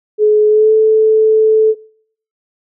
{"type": "tone with pitch glide", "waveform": "sine", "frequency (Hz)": [424.6, 436.8], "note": ["G#4", "A4"], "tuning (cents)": [38, -13], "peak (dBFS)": -6, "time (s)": [0.18, 1.75], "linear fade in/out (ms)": 50, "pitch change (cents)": 49, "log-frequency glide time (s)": [0.48, 0.72], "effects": ["noise-tail reverb RT60 0.6 s tail -23 dB re dry"]}